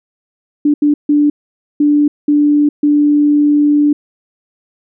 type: tone bursts at uneven times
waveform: sine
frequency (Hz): 293.7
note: D4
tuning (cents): 0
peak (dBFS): -7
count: 6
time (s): 0.65-0.74 / 0.82-0.94 / 1.09-1.3 / 1.8-2.08 / 2.28-2.69 / 2.83-3.93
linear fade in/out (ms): 5
effects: none